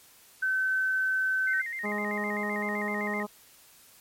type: tone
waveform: sine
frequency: 1530 Hz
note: G6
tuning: 42 cents flat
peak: -24 dBFS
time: 0.42-1.62 s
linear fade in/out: 10 ms
type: tone with vibrato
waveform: sine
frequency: 1975.5 Hz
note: B6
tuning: in tune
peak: -32 dBFS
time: 1.47-3.23 s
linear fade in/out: 5 ms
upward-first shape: square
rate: 7.8 Hz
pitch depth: 100 cents each way
type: harmonic tone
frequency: 207.7 Hz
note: G#3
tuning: in tune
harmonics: 1 / 2 / 3 / 4 / 5 / 6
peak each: -33 / -36 / -38 / -39 / -40 / -41 dBFS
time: 1.83-3.27 s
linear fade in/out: 20 ms
effects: white hiss -56 dBFS RMS until 4 s + MP3 64 kbps